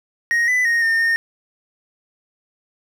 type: tone with pitch steps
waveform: triangle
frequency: 1873 / 1997 / 1863 / 1820 / 1833 Hz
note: A#6 / B6 / A#6 / A#6 / A#6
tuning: +8 / +19 / -2 / -42 / -30 cents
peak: -13 dBFS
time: 0.31-1.16 s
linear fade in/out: 0 ms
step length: 170 ms
effects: none